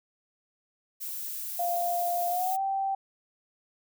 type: noise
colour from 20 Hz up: violet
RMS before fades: -36 dBFS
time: 1-2.57 s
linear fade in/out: 20 ms
type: tone with pitch glide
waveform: sine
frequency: 698.5 to 779.5 Hz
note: F5 to G5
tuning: 0 to -10 cents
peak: -26 dBFS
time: 1.59-2.95 s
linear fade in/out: 5 ms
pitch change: +190 cents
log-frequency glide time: 2.28-2.61 s
effects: none